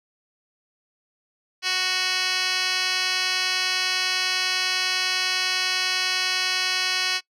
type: tone with band-pass filter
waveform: 10% pulse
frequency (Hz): 370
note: F#4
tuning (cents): 0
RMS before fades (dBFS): -24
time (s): 1.62-7.21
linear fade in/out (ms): 50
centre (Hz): 3800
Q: 6.5
effects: noise-tail reverb RT60 0.1 s tail -23 dB re dry